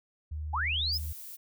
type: tone with pitch glide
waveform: sine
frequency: 76.4 to 76.93 Hz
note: D#2 to D#2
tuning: -31 to -19 cents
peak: -33 dBFS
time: 0.31-1.13 s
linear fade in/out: 10 ms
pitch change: +12 cents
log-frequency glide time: 0.86-0.98 s
type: linear sweep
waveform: sine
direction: up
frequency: 755 to 5274 Hz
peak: -28 dBFS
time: 0.53-0.98 s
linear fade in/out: 10 ms
type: noise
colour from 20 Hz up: violet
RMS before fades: -44 dBFS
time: 0.92-1.37 s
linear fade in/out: 20 ms
effects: none